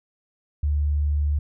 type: tone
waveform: sine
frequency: 73.42 Hz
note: D2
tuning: in tune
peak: -19 dBFS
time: 0.63-1.39 s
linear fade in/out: 5 ms
effects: none